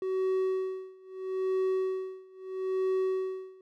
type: tone with tremolo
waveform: triangle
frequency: 376.9 Hz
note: F#4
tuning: 32 cents sharp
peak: -23 dBFS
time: 0.02-3.61 s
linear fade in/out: 2 ms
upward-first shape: sine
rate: 0.77 Hz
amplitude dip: 95%
effects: none